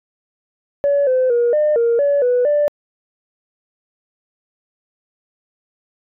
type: tone with pitch steps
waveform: sine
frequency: 568 / 513 / 476.5 / 603 / 467.3 / 570 / 493 / 588 Hz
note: C#5 / C5 / A#4 / D5 / A#4 / C#5 / B4 / D5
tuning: +42 / -34 / +38 / +46 / +4 / +48 / -3 / +2 cents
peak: -11 dBFS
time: 0.84-2.68 s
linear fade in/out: 0 ms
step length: 230 ms
effects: tanh soft clip ceiling -9 dBFS